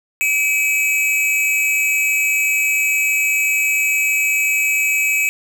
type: tone pair together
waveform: square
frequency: 2308 / 2561 Hz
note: D7 / D#7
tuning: -31 / +49 cents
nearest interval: major second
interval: 180 cents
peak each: -20 / -17 dBFS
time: 0.21-5.29 s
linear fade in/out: 0 ms
effects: 7-bit

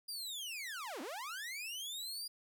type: linear two-way sweep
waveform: sawtooth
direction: down then up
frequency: 4876 to 236.8 to 4876 Hz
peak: -38 dBFS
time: 0.08-2.28 s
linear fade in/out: 10 ms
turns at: 1.01 s
effects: none

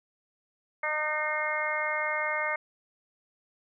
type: harmonic tone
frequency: 305 Hz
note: D#4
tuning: 34 cents flat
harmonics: 2 / 3 / 4 / 5 / 6 / 7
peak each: -34 / -36 / -35 / -37 / -35 / -31 dBFS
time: 0.83-2.56 s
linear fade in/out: 5 ms
effects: none

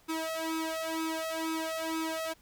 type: tone with flanger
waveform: sawtooth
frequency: 322.4 Hz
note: E4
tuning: 38 cents flat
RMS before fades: -34 dBFS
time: 0.08-2.34 s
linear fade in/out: 20 ms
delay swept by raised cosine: 0.8 to 1.55 ms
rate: 2.1 Hz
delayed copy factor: +1
effects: pink hiss -63 dBFS RMS until 2.41 s

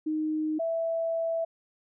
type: tone pair in turn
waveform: sine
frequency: 310 / 659.9 Hz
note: D#4 / E5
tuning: -6 / +2 cents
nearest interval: octave + minor second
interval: 1308 cents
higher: second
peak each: -26 dBFS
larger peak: neither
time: 0.06-0.59 / 0.59-1.45 s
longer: second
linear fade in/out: 10 ms
effects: none

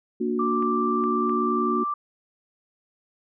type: chord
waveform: sine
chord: Bb augmented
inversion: none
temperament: equal with one note detuned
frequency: 233.1 / 293.7 / 365.1 Hz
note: Bb3 / D4 / F#4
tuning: 0 / 0 / -23 cents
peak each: -26 / -30 / -26 dBFS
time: 0.2-1.84 s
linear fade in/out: 10 ms
type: tone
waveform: sine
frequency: 1174.7 Hz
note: D6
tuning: in tune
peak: -24 dBFS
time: 0.39-1.94 s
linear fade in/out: 5 ms
type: clicks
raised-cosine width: 0.5 ms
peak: -27 dBFS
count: 3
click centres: 0.625 / 1.039 / 1.295 s
effects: none

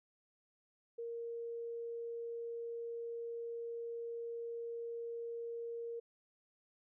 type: tone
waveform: sine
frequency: 466.2 Hz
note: A#4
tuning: in tune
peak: -40 dBFS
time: 0.98-6 s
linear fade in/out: 10 ms
effects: none

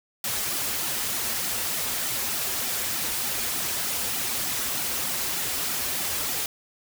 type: noise with flanger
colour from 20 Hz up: white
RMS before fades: -28 dBFS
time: 0.24-6.46 s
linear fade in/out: 2 ms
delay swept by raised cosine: 1.8 to 6.9 ms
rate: 3.3 Hz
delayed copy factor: -1
effects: none

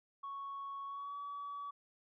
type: tone with pitch glide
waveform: sine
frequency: 1108.7 to 1140.5 Hz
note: C#6 to C#6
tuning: 0 to +49 cents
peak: -40 dBFS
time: 0.23-1.71 s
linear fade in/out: 10 ms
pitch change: +49 cents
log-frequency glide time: 0.86-1.16 s
effects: tanh soft clip ceiling -38 dBFS

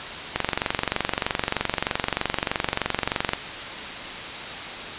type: click train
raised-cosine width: 0.3 ms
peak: -5 dBFS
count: 70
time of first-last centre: 0.36-3.334 s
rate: 23.2 Hz
effects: white hiss -32 dBFS RMS until 4.98 s + resampled to 8000 Hz

